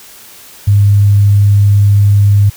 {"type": "tone", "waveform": "sine", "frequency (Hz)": 101.4, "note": "G#2", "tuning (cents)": -41, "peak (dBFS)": -4, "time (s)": [0.67, 2.5], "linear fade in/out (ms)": 10, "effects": ["white hiss -36 dBFS RMS until 2.56 s"]}